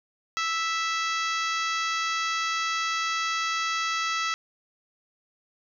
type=harmonic tone; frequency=658 Hz; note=E5; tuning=3 cents flat; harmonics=2 / 3 / 4 / 5 / 6 / 7 / 8 / 9 / 10; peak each=-28 / -32 / -34 / -36 / -38 / -39 / -40 / -41 / -42 dBFS; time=0.37-4.34 s; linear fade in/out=0 ms; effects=10-bit